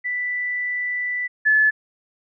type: tone pair in turn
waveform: sine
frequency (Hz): 1978 / 1726.8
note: B6 / A6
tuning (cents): +2 / -33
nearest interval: major second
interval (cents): 235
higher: first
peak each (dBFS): -22 / -13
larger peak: second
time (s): 0.04-1.28 / 1.45-1.71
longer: first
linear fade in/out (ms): 20
effects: none